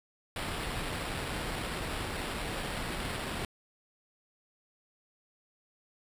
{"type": "noise with sample-and-hold", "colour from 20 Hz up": "pink", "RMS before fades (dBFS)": -36, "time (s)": [0.36, 3.45], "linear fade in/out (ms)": 2, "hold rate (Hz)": 6300, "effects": ["resampled to 32000 Hz"]}